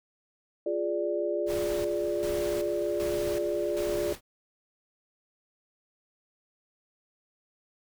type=chord; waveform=sine; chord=D diminished; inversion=first; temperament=equal; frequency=349.2 / 415.3 / 587.3 Hz; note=F4 / Ab4 / D5; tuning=0 / 0 / 0 cents; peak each=-31 / -32 / -30 dBFS; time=0.66-4.13 s; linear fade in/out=5 ms
type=noise with tremolo; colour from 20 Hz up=pink; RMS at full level=-39 dBFS; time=1.46-4.21 s; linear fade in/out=50 ms; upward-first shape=square; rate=1.3 Hz; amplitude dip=65%
effects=none